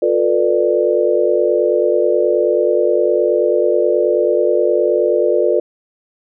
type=chord; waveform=sine; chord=B half-diminished seventh; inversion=second; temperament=just; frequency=355.6 / 444.5 / 493.9 / 592.7 Hz; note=F4 / A4 / B4 / D5; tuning=+31 / +18 / 0 / +16 cents; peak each=-17 dBFS; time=0.02-5.6 s; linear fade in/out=5 ms; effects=none